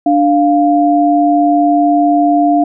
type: tone pair together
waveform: sine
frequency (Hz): 294.1 / 698.5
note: D4 / F5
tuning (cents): +3 / 0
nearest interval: octave + minor third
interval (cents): 1497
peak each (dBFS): -10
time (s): 0.06-2.64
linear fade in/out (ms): 5
effects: none